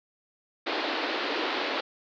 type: band-pass noise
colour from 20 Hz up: pink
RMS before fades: -30 dBFS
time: 0.66-1.81 s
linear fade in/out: 10 ms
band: 280 to 4500 Hz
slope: 48 dB/octave
effects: none